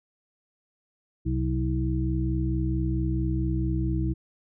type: harmonic tone with a mistuned harmonic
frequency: 64.5 Hz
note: C2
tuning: 24 cents flat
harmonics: 1 / 2 / 3 / 5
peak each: -27 / -28 / -33 / -30 dBFS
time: 1.25-4.14 s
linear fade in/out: 20 ms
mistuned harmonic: 3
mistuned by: -40 cents
effects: none